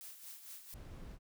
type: noise with tremolo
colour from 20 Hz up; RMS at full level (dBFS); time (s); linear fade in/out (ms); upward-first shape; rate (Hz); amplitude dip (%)
blue; -49; 0.01-0.74; 0; sine; 4.4; 60
type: noise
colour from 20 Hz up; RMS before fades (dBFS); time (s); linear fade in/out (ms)
brown; -49; 0.72-1.19; 50
effects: none